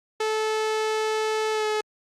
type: tone with pitch glide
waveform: sawtooth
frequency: 435.2 to 428 Hz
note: A4 to A4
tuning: -19 to -48 cents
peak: -19 dBFS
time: 0.2-1.81 s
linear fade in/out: 5 ms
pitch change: -29 cents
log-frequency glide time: 1.52-1.66 s
effects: low-pass 7000 Hz 12 dB/octave + Opus 48 kbps